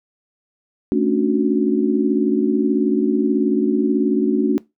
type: chord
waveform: sine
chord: D major seventh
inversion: second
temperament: just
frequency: 220.2 / 275.3 / 293.7 / 367.1 Hz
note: A3 / C#4 / D4 / F#4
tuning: +2 / -12 / 0 / -14 cents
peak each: -20 dBFS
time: 0.92-4.58 s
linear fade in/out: 0 ms
effects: noise-tail reverb RT60 0.2 s tail -21 dB re dry